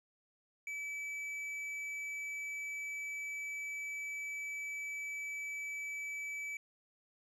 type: tone with tanh clipping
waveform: sine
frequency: 2300 Hz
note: D7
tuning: 37 cents flat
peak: -40 dBFS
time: 0.67-6.57 s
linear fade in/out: 2 ms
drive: 7 dB
effects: none